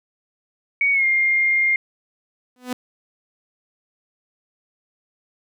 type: tone with pitch glide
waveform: sine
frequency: 2240 to 2118 Hz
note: C#7 to C7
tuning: +18 to +21 cents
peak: -15 dBFS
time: 0.81-1.76 s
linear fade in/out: 2 ms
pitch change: -97 cents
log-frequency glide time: 0.92-1.05 s
type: tone with exponential growth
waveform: sawtooth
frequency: 250 Hz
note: B3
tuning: 21 cents sharp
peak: -17 dBFS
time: 2.56-2.73 s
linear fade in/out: 2 ms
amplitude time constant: 35 ms
effects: none